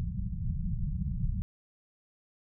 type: low-pass noise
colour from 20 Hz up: pink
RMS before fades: -32 dBFS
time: 0-1.42 s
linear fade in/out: 0 ms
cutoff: 200 Hz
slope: 96 dB/octave
effects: none